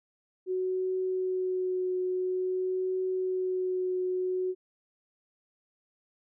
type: tone with vibrato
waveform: sine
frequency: 370 Hz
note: F#4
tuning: in tune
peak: -27 dBFS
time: 0.46-4.55 s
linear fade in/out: 50 ms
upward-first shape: triangle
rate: 0.49 Hz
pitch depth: 15 cents each way
effects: none